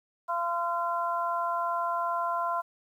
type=harmonic tone; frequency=342.5 Hz; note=F4; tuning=34 cents flat; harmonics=2 / 3 / 4; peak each=-32 / -29 / -34 dBFS; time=0.28-2.62 s; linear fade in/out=20 ms; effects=10-bit